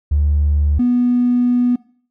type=tone pair in turn; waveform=triangle; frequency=73.4 / 245.1 Hz; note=D2 / B3; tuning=0 / -13 cents; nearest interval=octave + major sixth; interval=2087 cents; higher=second; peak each=-8 dBFS; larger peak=neither; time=0.11-0.79 / 0.79-1.76 s; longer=second; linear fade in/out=10 ms; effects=noise-tail reverb RT60 0.5 s tail -24 dB re dry + tanh soft clip ceiling -9 dBFS